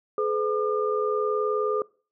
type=tone cluster; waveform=sine; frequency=425.7 / 505 / 1206 Hz; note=G#4 / B4 / D6; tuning=+43 / +39 / +46 cents; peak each=-24 / -29 / -29 dBFS; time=0.18-1.82 s; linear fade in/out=2 ms; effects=noise-tail reverb RT60 0.4 s tail -23 dB re dry